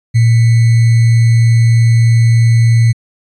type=tone with sample-and-hold; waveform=sine; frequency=115.4 Hz; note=A#2; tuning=17 cents flat; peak=-5 dBFS; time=0.14-2.93 s; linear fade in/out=20 ms; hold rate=2100 Hz; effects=resampled to 22050 Hz